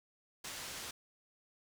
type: low-pass noise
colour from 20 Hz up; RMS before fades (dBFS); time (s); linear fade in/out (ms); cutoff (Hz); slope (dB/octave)
white; -45; 0.44-0.91; 5; 7600; 12
effects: none